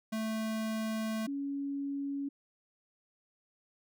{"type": "tone pair in turn", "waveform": ["square", "sine"], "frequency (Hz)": [220, 279.8], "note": ["A3", "C#4"], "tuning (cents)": [0, 16], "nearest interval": "major third", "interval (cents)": 416, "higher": "second", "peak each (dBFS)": [-33, -33], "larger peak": "neither", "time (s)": [[0.12, 1.27], [1.27, 2.29]], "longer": "first", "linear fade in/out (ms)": 10, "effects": []}